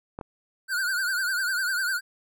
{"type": "clicks", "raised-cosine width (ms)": 1, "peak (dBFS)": -21, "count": 2, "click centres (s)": [0.189, 0.212]}
{"type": "tone with vibrato", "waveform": "square", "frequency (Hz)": 1498, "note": "F#6", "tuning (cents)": 21, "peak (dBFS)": -25, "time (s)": [0.68, 2.01], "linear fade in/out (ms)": 50, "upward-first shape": "triangle", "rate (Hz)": 10, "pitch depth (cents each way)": 120}
{"effects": []}